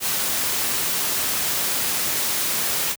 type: noise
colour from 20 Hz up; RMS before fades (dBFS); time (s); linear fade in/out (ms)
white; -23; 0-2.96; 50
effects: high-pass 80 Hz 12 dB/octave